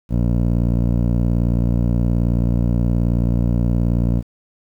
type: tone with low-pass filter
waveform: 15% pulse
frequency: 58.8 Hz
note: A#1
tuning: 16 cents sharp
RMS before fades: -17 dBFS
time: 0.09-4.23 s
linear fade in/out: 50 ms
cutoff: 380 Hz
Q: 0.73
effects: 8-bit